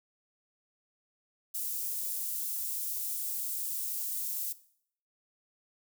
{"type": "high-pass noise", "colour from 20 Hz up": "white", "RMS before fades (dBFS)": -35, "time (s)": [1.54, 4.53], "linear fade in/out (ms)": 10, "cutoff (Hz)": 9600, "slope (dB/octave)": 12, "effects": ["noise-tail reverb RT60 0.6 s tail -17 dB re dry"]}